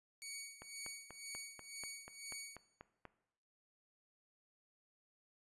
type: tone with tremolo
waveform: 10% pulse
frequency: 2246 Hz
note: C#7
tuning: 22 cents sharp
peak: -35 dBFS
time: 0.22-2.56 s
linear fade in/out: 0 ms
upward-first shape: sine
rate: 2 Hz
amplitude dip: 75%
type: click train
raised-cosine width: 0.5 ms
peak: -35 dBFS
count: 11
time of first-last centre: 0.62-3.053 s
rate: 4.11 Hz
effects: noise-tail reverb RT60 0.8 s tail -17 dB re dry + resampled to 24000 Hz